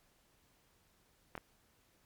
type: clicks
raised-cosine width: 0.5 ms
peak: -27 dBFS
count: 2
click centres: 1.353 / 1.378 s
effects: pink hiss -71 dBFS RMS until 2.05 s + MP3 96 kbps